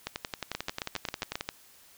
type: two click trains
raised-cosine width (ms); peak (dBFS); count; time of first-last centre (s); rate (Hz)
0.2; -15 / -14; 16 / 8; 0.07-1.409 / 0.55-1.49; 11.2 / 7.45
effects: white hiss -57 dBFS RMS until 1.97 s